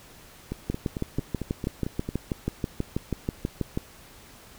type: two click trains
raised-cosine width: 3 ms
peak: -13 / -17 dBFS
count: 20 / 8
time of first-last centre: 0.7-3.774 / 0.52-2.09 s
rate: 6.18 / 4.46 Hz
effects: pink hiss -50 dBFS RMS until 4.58 s